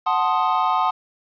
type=chord; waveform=triangle; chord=F# diminished seventh; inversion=none; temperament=equal; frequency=740 / 880 / 1046.5 / 1244.5 Hz; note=F#5 / A5 / C6 / Eb6; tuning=0 / 0 / 0 / 0 cents; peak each=-21 dBFS; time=0.06-0.91 s; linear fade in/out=10 ms; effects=resampled to 11025 Hz + 8-bit